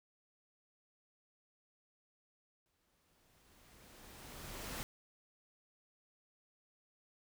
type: noise with exponential growth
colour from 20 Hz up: pink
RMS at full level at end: -42 dBFS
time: 2.66-4.83 s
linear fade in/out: 0 ms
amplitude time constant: 470 ms
effects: none